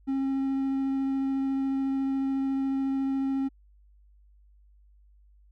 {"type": "tone with vibrato", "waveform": "triangle", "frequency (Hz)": 270, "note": "C#4", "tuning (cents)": -45, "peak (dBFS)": -23, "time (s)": [0.07, 3.49], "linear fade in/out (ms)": 20, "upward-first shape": "triangle", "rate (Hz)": 14, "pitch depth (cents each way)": 9, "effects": ["added 50 Hz sine -55 dBFS peak until 5.51 s"]}